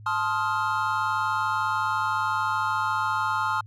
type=chord; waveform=triangle; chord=F dominant seventh; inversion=first; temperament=just; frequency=873.1 / 1047.7 / 1257.2 / 1396.9 Hz; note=A5 / C6 / Eb6 / F6; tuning=-14 / +2 / +18 / 0 cents; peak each=-27 dBFS; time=0.06-3.61 s; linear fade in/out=5 ms; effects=added 106 Hz sine -42 dBFS peak until 3.66 s